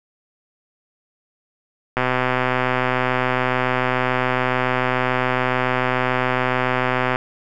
click train, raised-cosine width 0.5 ms, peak -4 dBFS, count 660, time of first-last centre 1.97-7.159 s, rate 127 Hz, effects none

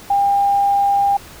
sine tone, 801 Hz, G5, 37 cents sharp, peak -12 dBFS, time 0.1-1.17 s, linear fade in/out 5 ms, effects pink hiss -39 dBFS RMS until 1.4 s

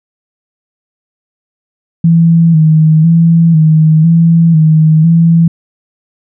sine tone with vibrato, 161.6 Hz, E3, 34 cents flat, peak -3 dBFS, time 2.04-5.48 s, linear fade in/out 5 ms, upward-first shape square, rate 1 Hz, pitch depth 50 cents each way, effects none

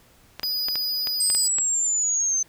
clicks, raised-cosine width 0.2 ms, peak -14 dBFS, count 8, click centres 0.396 / 0.432 / 0.685 / 0.756 / 1.072 / 1.301 / 1.349 / 1.585 s
square tone, 4946 Hz, D#8, 11 cents flat, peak -24 dBFS, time 0.43-1.48 s, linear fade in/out 5 ms
sine linear sweep, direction down, 8372 to 6170 Hz, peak -20 dBFS, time 1.2-2.43 s, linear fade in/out 5 ms
effects pink hiss -56 dBFS RMS until 2.48 s

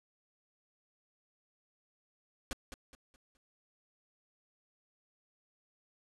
pink noise with echo, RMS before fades -37 dBFS, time 2.51-2.53 s, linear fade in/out 0 ms, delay 210 ms, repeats 4, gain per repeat -9 dB, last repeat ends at 3.37 s, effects low-pass 9000 Hz 12 dB/octave

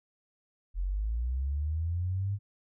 sine linear sweep, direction up, 42 to 102.5 Hz, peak -28 dBFS, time 0.74-2.39 s, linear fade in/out 50 ms, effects none

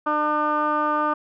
15% pulse tone with low-pass filter, 300.9 Hz, D4, 42 cents sharp, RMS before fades -22 dBFS, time 0.06-1.14 s, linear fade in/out 10 ms, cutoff 1300 Hz, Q 4.5, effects none

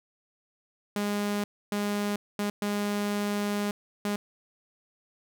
sawtooth tone bursts at uneven times, 205.3 Hz, G#3, 20 cents flat, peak -23 dBFS, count 5, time 0.96-1.44 / 1.72-2.16 / 2.39-2.5 / 2.62-3.71 / 4.05-4.16 s, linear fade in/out 2 ms, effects none

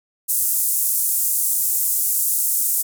white band-pass noise, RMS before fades -20 dBFS, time 0.28-2.83 s, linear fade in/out 20 ms, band 7900 to 16000 Hz, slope 24 dB/octave, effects none

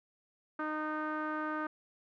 sawtooth tone with low-pass filter, 307.5 Hz, D#4, 20 cents flat, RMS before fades -36 dBFS, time 0.59-1.67 s, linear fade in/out 5 ms, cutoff 1400 Hz, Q 6.2, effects none

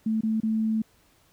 sine tone with dropouts, 220 Hz, A3, in tune, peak -22 dBFS, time 0.06-0.82 s, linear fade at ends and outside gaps 5 ms, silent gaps 0.209-0.233 / 0.403-0.432 s, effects pink hiss -62 dBFS RMS until 1.32 s

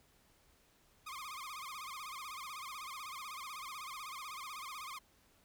sawtooth tone with vibrato, 1142 Hz, D6, 49 cents flat, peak -40 dBFS, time 1.06-4.99 s, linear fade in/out 10 ms, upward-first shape sine, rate 16 Hz, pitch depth 170 cents each way, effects pink hiss -69 dBFS RMS until 5.44 s

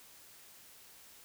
silence, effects white hiss -57 dBFS RMS until 1.24 s

